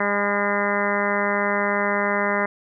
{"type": "harmonic tone with a mistuned harmonic", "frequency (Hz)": 202.9, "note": "G#3", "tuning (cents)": -40, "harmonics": [1, 2, 3, 4, 5, 6, 7, 8, 9, 10], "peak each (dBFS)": [-28, -28, -26, -31, -28, -30, -30, -31, -28, -29], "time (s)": [0, 2.46], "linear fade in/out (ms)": 5, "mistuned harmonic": 4, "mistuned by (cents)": 25, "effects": []}